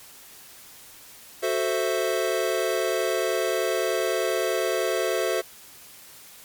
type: chord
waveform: square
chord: F# half-diminished seventh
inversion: none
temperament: equal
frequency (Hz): 370 / 440 / 523.3 / 659.3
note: F#4 / A4 / C5 / E5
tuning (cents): 0 / 0 / 0 / 0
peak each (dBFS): -29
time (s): 1.42-5.42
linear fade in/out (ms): 20
effects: white hiss -47 dBFS RMS until 6.44 s + MP3 96 kbps